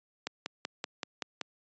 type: click train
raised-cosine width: 0.2 ms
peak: -16 dBFS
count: 7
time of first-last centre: 0.27-1.413 s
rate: 5.25 Hz
effects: high-pass 200 Hz 12 dB/octave + resampled to 16000 Hz